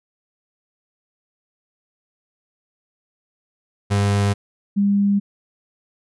35% pulse / sine tone pair in turn, 100.9 / 201 Hz, G#2 / G3, -49 / +44 cents, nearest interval octave, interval 1193 cents, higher second, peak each -14 dBFS, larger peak neither, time 3.9-4.34 / 4.76-5.2 s, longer neither, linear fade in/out 20 ms, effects resampled to 24000 Hz

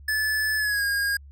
square tone with pitch glide, 1734 to 1627.3 Hz, A6 to G#6, -26 to -36 cents, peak -23 dBFS, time 0.08-1.17 s, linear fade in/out 5 ms, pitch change -110 cents, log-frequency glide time 0.57-0.84 s, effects added 70 Hz sine -43 dBFS peak until 1.31 s

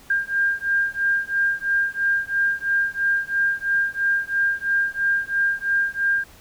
sine beating tone pair, 1600 / 1603 Hz, G6 / G6, +35 / +38 cents, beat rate 3 Hz, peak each -22 dBFS, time 0.1-6.24 s, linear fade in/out 5 ms, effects pink hiss -49 dBFS RMS until 6.4 s

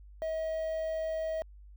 triangle tone with quantisation, 638 Hz, D#5, 43 cents sharp, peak -29 dBFS, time 0.22-1.42 s, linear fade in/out 0 ms, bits 9, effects added 50 Hz sine -49 dBFS peak until 1.76 s

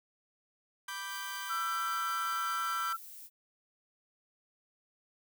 sawtooth chord, G major, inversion first, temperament equal, 987.8 / 1174.7 / 1568 Hz, B5 / D6 / G6, 0 / 0 / 0 cents, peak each -40 / -41 / -37 dBFS, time 0.88-2.93 s, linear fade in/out 5 ms
violet noise, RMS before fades -49 dBFS, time 1.07-3.3 s, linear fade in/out 50 ms
sine tone, 1341 Hz, E6, 29 cents sharp, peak -32 dBFS, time 1.49-2.97 s, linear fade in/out 20 ms
effects none

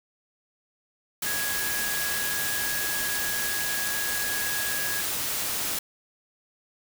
sine tone in noise, 1661.2 Hz, G#6, in tune, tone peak -31 dBFS, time 1.26-5.01 s, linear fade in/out 5 ms, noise white, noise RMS -29 dBFS, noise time 1.22-5.79 s, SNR -5 dB, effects none

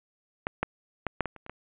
clicks, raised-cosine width 0.5 ms, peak -13 / -11 / -13 / -9 / -17 / -30 / -28 / -22 dBFS, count 8, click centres 0.469 / 0.63 / 1.067 / 1.207 / 1.257 / 1.363 / 1.464 / 1.496 s, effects resampled to 8000 Hz + 8-bit

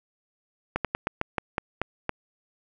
slowing click train, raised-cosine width 0.5 ms, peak -10 dBFS, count 9, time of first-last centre 0.76-2.093 s, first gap 87 ms, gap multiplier 1.18, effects none

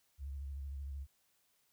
sine tone with vibrato, 69.3 Hz, C#2, in tune, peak -40 dBFS, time 0.18-1.07 s, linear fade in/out 50 ms, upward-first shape sine, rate 13 Hz, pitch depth 63 cents each way, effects white hiss -75 dBFS RMS until 1.72 s

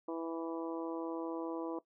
harmonic tone, 164.81 Hz, E3, in tune, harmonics 2 / 3 / 4 / 5 / 6 / 7, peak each -38 / -42 / -46 / -51 / -48 / -52 dBFS, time 0.08-1.79 s, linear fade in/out 5 ms, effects noise-tail reverb RT60 0.1 s tail -17 dB re dry

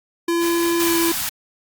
square tone with pitch glide, 339.6 to 334.7 Hz, F4 to E4, -48 to +26 cents, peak -18 dBFS, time 0.28-1.12 s, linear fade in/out 5 ms, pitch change -26 cents, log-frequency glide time 0.81-0.96 s
white noise with tremolo, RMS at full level -28 dBFS, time 0.39-1.12 s, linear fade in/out 50 ms, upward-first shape sine, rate 4.7 Hz, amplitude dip 25%
white band-stop noise, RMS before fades -24 dBFS, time 0.8-1.29 s, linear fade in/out 0 ms, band 270 to 660 Hz, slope 48 dB/octave
effects Opus 48 kbps

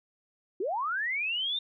sine linear sweep, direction up, 329.6 to 3667 Hz, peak -28 dBFS, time 0.6-1.59 s, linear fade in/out 5 ms, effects none

